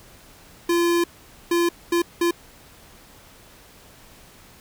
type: tone bursts at uneven times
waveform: square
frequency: 343.2 Hz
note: F4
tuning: 30 cents flat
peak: -18 dBFS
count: 4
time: 0.69-1.04 / 1.51-1.69 / 1.92-2.02 / 2.21-2.31 s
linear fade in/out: 5 ms
effects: pink hiss -49 dBFS RMS until 4.6 s